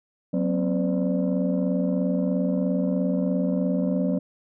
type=tone cluster; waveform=sine; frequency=184.8 / 241.8 / 264.9 / 511 / 588 Hz; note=F#3 / B3 / C4 / C5 / D5; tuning=-2 / -36 / +22 / -41 / +2 cents; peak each=-23 / -31 / -25 / -31 / -30 dBFS; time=0.33-4.19 s; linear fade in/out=10 ms; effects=tanh soft clip ceiling -14 dBFS